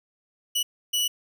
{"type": "tone bursts at uneven times", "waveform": "sawtooth", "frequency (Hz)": 2946, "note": "F#7", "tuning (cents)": -8, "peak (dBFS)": -19, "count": 2, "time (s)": [[0.55, 0.63], [0.93, 1.08]], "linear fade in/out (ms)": 10, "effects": []}